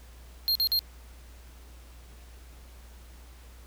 square tone bursts, 4216 Hz, C8, 12 cents sharp, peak -23 dBFS, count 3, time 0.48-0.791 s, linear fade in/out 0 ms, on 73 ms, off 46 ms, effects added 60 Hz sine -47 dBFS peak until 3.66 s + pink hiss -56 dBFS RMS until 3.66 s

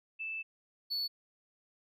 sine / triangle tone pair in turn, 2637 / 4435 Hz, E7 / C#8, 0 / 0 cents, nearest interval major sixth, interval 900 cents, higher second, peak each -36 / -31 dBFS, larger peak second, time 0.19-0.43 / 0.9-1.08 s, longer first, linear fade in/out 20 ms, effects none

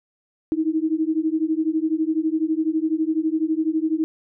sine beating tone pair, 311.1 / 323.1 Hz, D#4 / E4, 0 / -35 cents, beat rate 12 Hz, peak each -22 dBFS, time 0.52-4.04 s, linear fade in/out 0 ms, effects none

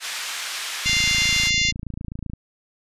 pink band-pass noise, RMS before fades -30 dBFS, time 0-1.51 s, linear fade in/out 50 ms, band 1700 to 7800 Hz, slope 12 dB/octave
harmonic tone, 698.5 Hz, F5, in tune, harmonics 3 / 4 / 5 / 6 / 7 / 8 / 9 / 10, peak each -22 / -24 / -26 / -28 / -29 / -30 / -31 / -32 dBFS, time 0.85-1.72 s, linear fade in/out 20 ms
click train, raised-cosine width 5 ms, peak -19 dBFS, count 42, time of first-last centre 0.86-2.335 s, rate 27.8 Hz
effects resampled to 32000 Hz

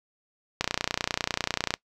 click train, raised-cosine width 0.2 ms, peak -7 dBFS, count 35, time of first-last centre 0.61-1.74 s, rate 30.1 Hz, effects noise-tail reverb RT60 0.1 s tail -22 dB re dry

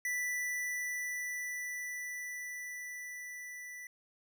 square tone with level ramp, 1975.5 Hz, B6, in tune, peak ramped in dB -33 to -45 dBFS, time 0.05-3.87 s, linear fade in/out 2 ms, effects none

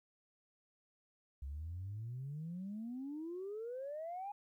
sine exponential sweep, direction up, 66 to 831 Hz, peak -40 dBFS, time 1.42-4.32 s, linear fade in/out 5 ms, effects tanh soft clip ceiling -37 dBFS + 13-bit

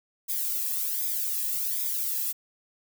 violet noise with flanger, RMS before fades -29 dBFS, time 0.28-2.33 s, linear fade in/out 20 ms, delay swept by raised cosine 0.69 to 1.38 ms, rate 1.3 Hz, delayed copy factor -0.75, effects none

